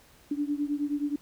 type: beating tone pair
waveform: sine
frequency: 287.5 / 297 Hz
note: D4 / D4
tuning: -37 / +20 cents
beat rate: 9.5 Hz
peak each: -29 / -31 dBFS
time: 0.31-1.16 s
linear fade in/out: 5 ms
effects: pink hiss -58 dBFS RMS until 1.21 s

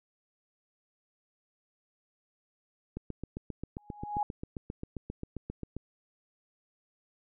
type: click train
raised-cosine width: 3 ms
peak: -24 dBFS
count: 22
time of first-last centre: 2.97-5.766 s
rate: 7.51 Hz
type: tone with exponential growth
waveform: sine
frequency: 830.6 Hz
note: G#5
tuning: in tune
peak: -25 dBFS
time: 3.78-4.23 s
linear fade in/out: 2 ms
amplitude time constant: 97 ms
effects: none

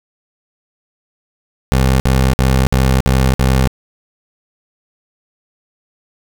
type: tone bursts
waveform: 20% pulse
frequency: 65.41 Hz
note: C2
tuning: in tune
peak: -5 dBFS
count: 6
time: 1.72-3.675 s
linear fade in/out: 0 ms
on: 280 ms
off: 55 ms
effects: none

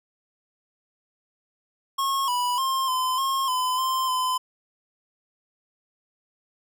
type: tone with pitch steps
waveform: square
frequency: 1088 / 983 / 1063 / 1024 / 1075 / 1014 / 1043 / 1019 Hz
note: C#6 / B5 / C6 / C6 / C6 / B5 / C6 / C6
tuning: -33 / -8 / +27 / -38 / +47 / +45 / -6 / -46 cents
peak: -23 dBFS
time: 1.98-4.38 s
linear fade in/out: 10 ms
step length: 300 ms
effects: none

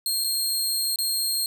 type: tone with dropouts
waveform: 20% pulse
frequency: 4222 Hz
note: C8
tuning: 15 cents sharp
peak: -17 dBFS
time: 0.06-1.46 s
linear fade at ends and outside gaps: 1 ms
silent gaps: 0.24-0.244 / 0.959-0.987 s
effects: none

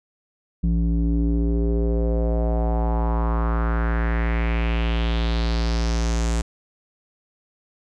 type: tone with low-pass filter sweep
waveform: square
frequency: 57.1 Hz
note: A#1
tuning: 35 cents flat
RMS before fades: -21 dBFS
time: 0.63-6.42 s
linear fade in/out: 10 ms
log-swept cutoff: 200 to 7800 Hz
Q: 3.2
effects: none

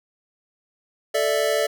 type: chord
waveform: square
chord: A suspended fourth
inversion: none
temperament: equal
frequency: 440 / 587.3 / 659.3 Hz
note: A4 / D5 / E5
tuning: 0 / 0 / 0 cents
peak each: -25 / -23 / -26 dBFS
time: 1.14-1.67 s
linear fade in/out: 10 ms
effects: none

